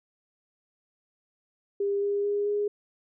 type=tone with pitch steps; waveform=sine; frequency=401.3 / 405 / 408.8 / 412.6 Hz; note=G4 / G#4 / G#4 / G#4; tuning=+41 / -43 / -27 / -11 cents; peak=-24 dBFS; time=1.8-2.68 s; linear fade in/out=5 ms; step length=220 ms; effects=none